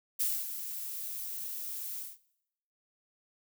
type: noise with ADSR envelope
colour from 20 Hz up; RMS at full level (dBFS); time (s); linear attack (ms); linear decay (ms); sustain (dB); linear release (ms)
violet; -29; 0.19-2.18; 16; 250; -10; 190
effects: noise-tail reverb RT60 0.8 s tail -20 dB re dry